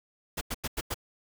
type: noise bursts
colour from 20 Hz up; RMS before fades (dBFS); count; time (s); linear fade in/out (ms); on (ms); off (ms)
pink; -32; 5; 0.37-0.944; 10; 42; 91
effects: none